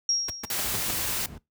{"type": "tone with exponential decay", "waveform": "sine", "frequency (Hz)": 5600, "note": "F8", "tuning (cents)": 4, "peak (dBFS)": -20, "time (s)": [0.09, 0.74], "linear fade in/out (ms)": 2, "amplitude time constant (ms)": 140}
{"type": "noise bursts", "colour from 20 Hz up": "pink", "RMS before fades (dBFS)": -32, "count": 5, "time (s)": [0.28, 0.91], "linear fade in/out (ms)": 5, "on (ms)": 22, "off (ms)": 130}
{"type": "noise", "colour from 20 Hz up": "white", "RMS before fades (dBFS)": -29, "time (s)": [0.5, 1.26], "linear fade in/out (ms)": 2}
{"type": "noise with tremolo", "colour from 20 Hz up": "brown", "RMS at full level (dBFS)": -37, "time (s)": [0.64, 1.38], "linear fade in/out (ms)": 2, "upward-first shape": "square", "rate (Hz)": 9.1, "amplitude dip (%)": 25}
{"effects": ["noise-tail reverb RT60 0.2 s tail -21 dB re dry", "high-pass 60 Hz 12 dB/octave"]}